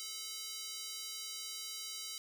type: tone with high-pass filter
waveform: square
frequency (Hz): 433.9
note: A4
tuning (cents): -24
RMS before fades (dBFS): -44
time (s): 0-2.18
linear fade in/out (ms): 0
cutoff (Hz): 4300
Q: 1.5
effects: none